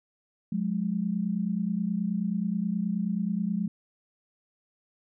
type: tone pair together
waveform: sine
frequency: 181 / 210.4 Hz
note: F#3 / G#3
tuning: -38 / +23 cents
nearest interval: minor third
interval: 261 cents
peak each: -29 / -28 dBFS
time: 0.52-3.68 s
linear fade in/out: 5 ms
effects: none